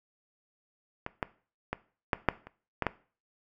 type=clicks; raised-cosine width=0.5 ms; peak=-19 / -14 / -16 / -9 / -6 / -29 / -12 / -11 dBFS; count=8; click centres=1.064 / 1.228 / 1.73 / 2.132 / 2.287 / 2.47 / 2.823 / 2.867 s; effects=noise-tail reverb RT60 0.4 s tail -18 dB re dry